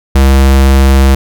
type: tone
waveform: square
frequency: 67.3 Hz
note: C2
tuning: 49 cents sharp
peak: -4 dBFS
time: 0.15-1.15 s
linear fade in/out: 5 ms
effects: none